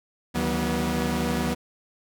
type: tone cluster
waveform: sawtooth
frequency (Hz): 74.4 / 160.7 / 188.6 / 242.9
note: D2 / E3 / F#3 / B3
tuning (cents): +23 / -44 / +33 / -29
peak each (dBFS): -28 / -27 / -25 / -23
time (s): 0.34-1.55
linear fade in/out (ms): 20
effects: none